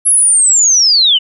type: linear sweep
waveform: sine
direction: down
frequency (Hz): 11030 to 2879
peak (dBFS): -6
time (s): 0.05-1.19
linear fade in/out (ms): 20
effects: none